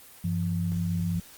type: tone pair together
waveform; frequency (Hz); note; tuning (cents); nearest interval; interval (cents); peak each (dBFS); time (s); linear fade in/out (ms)
sine; 96.1 / 171.23; G2 / F3; -34 / -34; minor seventh; 1000; -29 / -27; 0.24-1.2; 5
effects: white hiss -50 dBFS RMS until 1.37 s + Opus 24 kbps